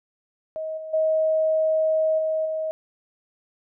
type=tone with level steps; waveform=sine; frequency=632 Hz; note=D#5; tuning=27 cents sharp; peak=-27 / -32 / -18 / -21 / -24 dBFS; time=0.56-2.71 s; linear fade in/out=0 ms; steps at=0.77 / 0.93 / 2.18 / 2.45 s; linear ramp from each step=10 ms; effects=none